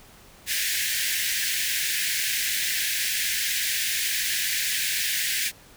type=high-pass noise; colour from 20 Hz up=pink; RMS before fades=-26 dBFS; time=0.46-5.52 s; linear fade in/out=50 ms; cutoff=1600 Hz; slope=96 dB/octave; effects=pink hiss -51 dBFS RMS until 5.76 s